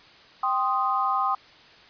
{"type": "chord", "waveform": "sine", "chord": "C minor", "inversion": "second", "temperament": "equal", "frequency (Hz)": [784, 1046.5, 1244.5], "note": ["G5", "C6", "Eb6"], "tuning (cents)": [0, 0, 0], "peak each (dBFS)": [-27, -26, -25], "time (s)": [0.43, 1.35], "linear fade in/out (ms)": 5, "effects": ["white hiss -51 dBFS RMS until 1.89 s", "resampled to 11025 Hz"]}